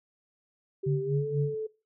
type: tone with pitch glide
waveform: sine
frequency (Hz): 388.6 to 436.2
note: G4 to A4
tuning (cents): -15 to -15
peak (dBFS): -30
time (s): 0.83-1.67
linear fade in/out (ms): 10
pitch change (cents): +200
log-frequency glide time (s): 1-1.27
type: tone with tremolo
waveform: sine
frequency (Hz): 143.5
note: D3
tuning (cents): -40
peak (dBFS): -23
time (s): 0.86-1.55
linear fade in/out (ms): 10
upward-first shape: sine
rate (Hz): 4.1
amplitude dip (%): 85
effects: noise-tail reverb RT60 0.3 s tail -21 dB re dry